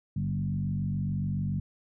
sine tone with frequency modulation, 146.83 Hz, D3, in tune, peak -27 dBFS, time 0.16-1.6 s, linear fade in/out 5 ms, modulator 47.1 Hz, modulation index 1.3, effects none

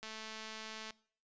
click train, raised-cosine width 0.2 ms, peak -29 dBFS, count 193, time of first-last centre 0.03-0.907 s, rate 219 Hz, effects noise-tail reverb RT60 0.5 s tail -21 dB re dry + resampled to 16000 Hz

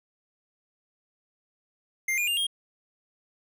square tone with pitch steps, 2100 / 2426 / 2803 / 3239 Hz, C7 / D#7 / F7 / G#7, +6 / -44 / +6 / -44 cents, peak -25 dBFS, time 2.08-2.468 s, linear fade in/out 5 ms, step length 97 ms, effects none

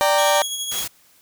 35% pulse chord, G minor, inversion second, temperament equal with one note detuned, 587.3 / 784 / 923.2 Hz, D5 / G5 / Bb5, 0 / 0 / -17 cents, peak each -16 / -20 / -19 dBFS, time 0.01-0.42 s, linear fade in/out 0 ms
20% pulse tone with tremolo, 3322 Hz, G#7, in tune, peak -18 dBFS, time 0.18-0.84 s, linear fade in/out 5 ms, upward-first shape sine, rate 12 Hz, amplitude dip 40%
white noise, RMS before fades -28 dBFS, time 0.71-0.88 s, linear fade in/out 10 ms
effects white hiss -55 dBFS RMS until 1.21 s

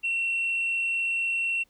sine tone with frequency modulation, 2718 Hz, F7, 48 cents flat, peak -23 dBFS, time 0.03-1.64 s, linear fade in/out 20 ms, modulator 56 Hz, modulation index 0.49, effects tanh soft clip ceiling -21 dBFS + pink hiss -67 dBFS RMS until 1.69 s

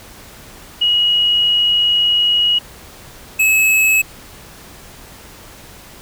sine / square tone pair in turn, 2900 / 2584 Hz, F#7 / E7, -35 / -35 cents, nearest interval major second, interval 200 cents, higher first, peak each -11 dBFS, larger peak neither, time 0.81-2.59 / 3.39-4.02 s, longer first, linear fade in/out 10 ms, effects pink hiss -39 dBFS RMS until 6.01 s

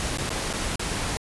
pink noise with dropouts, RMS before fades -28 dBFS, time 0-1.17 s, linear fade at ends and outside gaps 0 ms, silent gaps 0.173-0.184 / 0.293-0.304 / 0.529-0.536 / 0.757-0.795 s, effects resampled to 24000 Hz

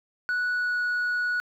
sine tone with pitch glide, 1474 to 1464.7 Hz, F#6 to F#6, -7 to -18 cents, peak -21 dBFS, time 0.29-1.4 s, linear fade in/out 0 ms, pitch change -11 cents, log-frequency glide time 0.52-0.81 s, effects tanh soft clip ceiling -23 dBFS + 10-bit

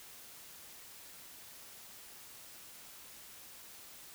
silence, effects white hiss -53 dBFS RMS until 4.14 s

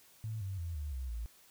sine tone with pitch steps, 110 / 96.32 / 84.33 / 73.84 / 64.66 / 56.61 Hz, A2 / G2 / E2 / D2 / C2 / A1, 0 / -30 / +40 / +10 / -20 / +50 cents, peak -36 dBFS, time 0.24-1.26 s, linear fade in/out 0 ms, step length 170 ms, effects white hiss -62 dBFS RMS until 1.5 s

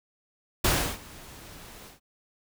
pink noise with ADSR envelope, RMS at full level -22 dBFS, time 0.64-2 s, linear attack 7 ms, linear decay 330 ms, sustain -24 dB, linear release 130 ms, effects none

